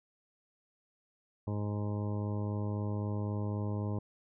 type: harmonic tone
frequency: 103.83 Hz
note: G#2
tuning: in tune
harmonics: 1 / 2 / 3 / 4 / 5 / 6 / 8 / 9 / 10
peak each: -33 / -39 / -43 / -45 / -47 / -49 / -51 / -52 / -53 dBFS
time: 1.47-3.99 s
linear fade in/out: 5 ms
effects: none